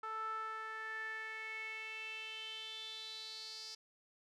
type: tone with band-pass filter sweep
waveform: sawtooth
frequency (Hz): 440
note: A4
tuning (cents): 0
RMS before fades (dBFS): -45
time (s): 0.03-3.75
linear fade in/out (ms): 5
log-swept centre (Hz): 1200 to 5000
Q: 6.4
effects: none

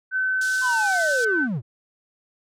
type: tone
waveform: sine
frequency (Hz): 1524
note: G6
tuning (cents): -49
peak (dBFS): -20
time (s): 0.11-1.48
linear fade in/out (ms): 50
type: band-pass noise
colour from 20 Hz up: white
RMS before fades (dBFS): -35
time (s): 0.41-1.25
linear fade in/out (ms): 5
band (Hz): 3800 to 8100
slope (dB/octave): 24
type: linear sweep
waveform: triangle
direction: down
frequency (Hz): 1051 to 98.8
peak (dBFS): -21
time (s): 0.61-1.62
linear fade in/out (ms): 50
effects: none

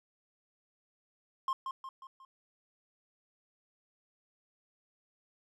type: tone with echo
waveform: triangle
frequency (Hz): 1062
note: C6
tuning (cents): +25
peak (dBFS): -27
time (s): 1.48-1.53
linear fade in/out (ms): 2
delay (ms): 180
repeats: 4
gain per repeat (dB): -6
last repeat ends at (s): 2.25
effects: none

